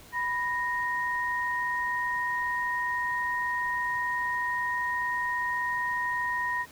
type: tone pair together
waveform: sine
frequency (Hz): 987 / 1861.9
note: B5 / A#6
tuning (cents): -1 / -3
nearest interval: major seventh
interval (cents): 1098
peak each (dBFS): -30 / -29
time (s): 0.12-6.66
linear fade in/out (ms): 50
effects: pink hiss -51 dBFS RMS until 6.71 s